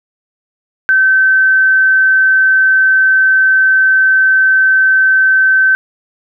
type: tone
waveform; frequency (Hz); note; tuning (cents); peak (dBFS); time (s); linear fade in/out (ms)
sine; 1540; G6; -31; -6; 0.89-5.75; 0
effects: none